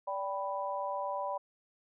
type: chord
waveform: sine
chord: G major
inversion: second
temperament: equal with one note detuned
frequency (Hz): 580.2 / 784 / 987.8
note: D5 / G5 / B5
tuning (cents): -21 / 0 / 0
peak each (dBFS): -37 / -39 / -36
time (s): 0.07-1.38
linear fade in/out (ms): 10
effects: none